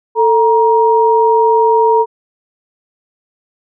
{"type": "tone pair together", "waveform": "sine", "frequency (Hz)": [445, 943], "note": ["A4", "A#5"], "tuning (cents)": [20, 20], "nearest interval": "octave + minor second", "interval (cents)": 1300, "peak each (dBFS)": -10, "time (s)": [0.15, 2.06], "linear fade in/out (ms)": 50, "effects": []}